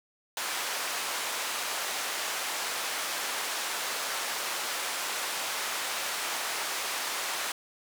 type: band-pass noise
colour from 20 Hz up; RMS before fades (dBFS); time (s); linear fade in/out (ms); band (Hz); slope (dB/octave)
pink; -33; 0.37-7.52; 2; 780 to 12000; 12
effects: none